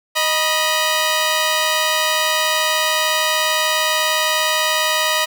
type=tone pair together; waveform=10% pulse; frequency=622.3 / 973.4 Hz; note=D#5 / B5; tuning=0 / -25 cents; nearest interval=minor sixth; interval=775 cents; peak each=-10 dBFS; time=0.15-5.26 s; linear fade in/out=20 ms; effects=none